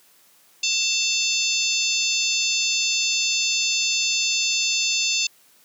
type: harmonic tone with a mistuned harmonic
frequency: 890 Hz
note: A5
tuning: 20 cents sharp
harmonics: 3 / 4 / 5 / 6 / 7 / 8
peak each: -25 / -26 / -27 / -28 / -28 / -29 dBFS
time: 0.63-5.27 s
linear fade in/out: 5 ms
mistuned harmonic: 6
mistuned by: -61 cents
effects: white hiss -56 dBFS RMS until 5.64 s + high-pass 150 Hz 12 dB/octave